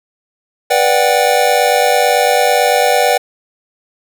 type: chord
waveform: square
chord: G major seventh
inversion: first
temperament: just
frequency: 490 / 588 / 735 / 784 Hz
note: B4 / D5 / F#5 / G5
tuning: -14 / +2 / -12 / 0 cents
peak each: -16 dBFS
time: 0.7-3.18 s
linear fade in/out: 10 ms
effects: none